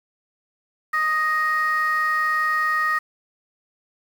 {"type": "tone pair together", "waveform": "sine", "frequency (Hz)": [1244.5, 1869.4], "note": ["D#6", "A#6"], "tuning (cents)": [0, 4], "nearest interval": "perfect fifth", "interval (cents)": 704, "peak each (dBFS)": -20, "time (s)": [0.93, 2.99], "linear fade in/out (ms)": 10, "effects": ["tanh soft clip ceiling -14 dBFS", "7-bit"]}